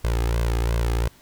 sawtooth tone with flanger, 57.6 Hz, A#1, 20 cents flat, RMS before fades -22 dBFS, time 0.04-1.08 s, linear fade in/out 5 ms, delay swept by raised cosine 1.9 to 2.43 ms, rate 2.8 Hz, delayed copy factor +0.75, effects pink hiss -53 dBFS RMS until 1.21 s

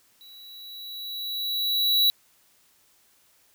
square tone with level ramp, 3921 Hz, B7, 13 cents flat, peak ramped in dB -47 to -17 dBFS, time 0.21-2.1 s, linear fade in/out 0 ms, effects white hiss -62 dBFS RMS until 3.54 s

